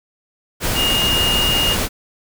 sine tone in noise, 2845 Hz, F7, 31 cents sharp, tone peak -16 dBFS, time 0.74-1.77 s, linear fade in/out 50 ms, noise pink, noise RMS -20 dBFS, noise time 0.6-1.89 s, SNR +1 dB, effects none

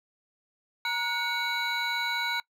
triangle tone cluster, 940 / 1458 / 2234 / 3941 Hz, A#5 / F#6 / C#7 / B7, +14 / -26 / +13 / -4 cents, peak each -31 dBFS, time 0.85-2.4 s, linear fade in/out 2 ms, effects noise-tail reverb RT60 0.1 s tail -22 dB re dry

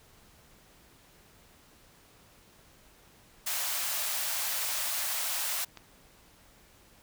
white high-pass noise, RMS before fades -32 dBFS, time 3.46-5.65 s, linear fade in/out 10 ms, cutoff 580 Hz, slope 48 dB/octave
click, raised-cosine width 0.2 ms, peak -27 dBFS, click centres 5.773 s
effects pink hiss -59 dBFS RMS until 7.02 s

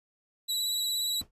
sawtooth tone with vibrato, 3918 Hz, B7, 15 cents flat, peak -25 dBFS, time 0.48-1.22 s, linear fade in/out 20 ms, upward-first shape triangle, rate 17 Hz, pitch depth 38 cents each way
brown noise with exponential decay, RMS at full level -36 dBFS, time 1.21-1.31 s, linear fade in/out 2 ms, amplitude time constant 21 ms
effects resampled to 32000 Hz

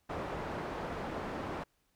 white low-pass noise, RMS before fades -39 dBFS, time 0.09-1.64 s, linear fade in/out 10 ms, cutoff 920 Hz, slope 12 dB/octave, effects pink hiss -75 dBFS RMS until 1.95 s

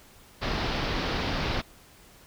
pink low-pass noise, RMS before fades -29 dBFS, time 0.41-1.62 s, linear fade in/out 20 ms, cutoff 5100 Hz, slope 48 dB/octave, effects pink hiss -54 dBFS RMS until 2.26 s

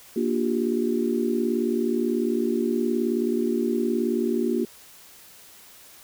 sine chord, G minor seventh, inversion first, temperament just, 235.2 / 294 / 352.8 / 392 Hz, Bb3 / D4 / F4 / G4, +16 / +2 / +18 / 0 cents, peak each -25 / -30 / -26 / -28 dBFS, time 0.16-4.65 s, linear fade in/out 5 ms, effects white hiss -49 dBFS RMS until 6.03 s

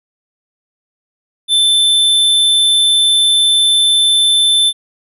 square tone, 3534 Hz, A7, 7 cents sharp, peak -9 dBFS, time 1.48-4.73 s, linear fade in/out 50 ms, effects resampled to 32000 Hz

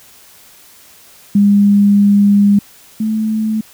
sine tone pair in turn, 202.6 / 218 Hz, G#3 / A3, -43 / -16 cents, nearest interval minor second, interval 127 cents, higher second, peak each -6 / -13 dBFS, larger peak first, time 1.35-2.59 / 3-3.61 s, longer first, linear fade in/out 5 ms, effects white hiss -43 dBFS RMS until 3.73 s

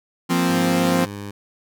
sawtooth chord, F suspended fourth, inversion none, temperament equal, 174.61 / 233.1 / 261.6 Hz, F3 / Bb3 / C4, 0 / 0 / 0 cents, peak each -16 / -22 / -16 dBFS, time 0.29-1.06 s, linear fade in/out 20 ms
15% pulse tone with pitch glide, 102.6 to 101.36 Hz, G#2 to G#2, -21 to -42 cents, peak -24 dBFS, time 0.49-1.31 s, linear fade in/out 5 ms, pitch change -21 cents, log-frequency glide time 0.72-0.79 s
effects none

